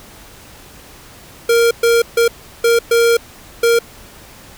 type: tone bursts at uneven times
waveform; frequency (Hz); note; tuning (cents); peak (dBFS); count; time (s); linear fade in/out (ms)
square; 466.2; A#4; 0; -10; 6; 1.49-1.71 / 1.83-2.02 / 2.17-2.28 / 2.64-2.79 / 2.91-3.17 / 3.63-3.79; 5
effects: pink hiss -40 dBFS RMS until 4.57 s